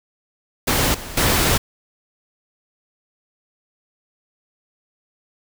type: noise with level steps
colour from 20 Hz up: pink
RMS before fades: -18 / -33 / -17 dBFS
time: 0.67-1.58 s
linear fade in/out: 10 ms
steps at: 0.94 / 1.17 s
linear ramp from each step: 5 ms
effects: none